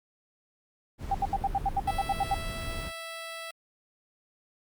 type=noise; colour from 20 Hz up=brown; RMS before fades=-36 dBFS; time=0.98-2.92 s; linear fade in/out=50 ms
type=tone bursts; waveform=sine; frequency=789 Hz; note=G5; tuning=11 cents sharp; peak=-23 dBFS; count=12; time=1.11-2.345 s; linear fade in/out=5 ms; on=36 ms; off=73 ms
type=tone; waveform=10% pulse; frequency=659.3 Hz; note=E5; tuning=in tune; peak=-29 dBFS; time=1.87-3.51 s; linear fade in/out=5 ms
effects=Opus 48 kbps